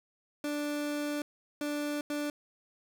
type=tone bursts at uneven times; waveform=30% pulse; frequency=293.7 Hz; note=D4; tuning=in tune; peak=-29 dBFS; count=3; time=0.44-1.22 / 1.61-2.01 / 2.1-2.3 s; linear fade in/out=2 ms; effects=none